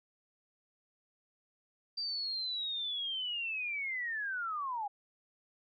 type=linear sweep; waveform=sine; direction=down; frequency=4709 to 790 Hz; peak=-34 dBFS; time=1.97-4.88 s; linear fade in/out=10 ms; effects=none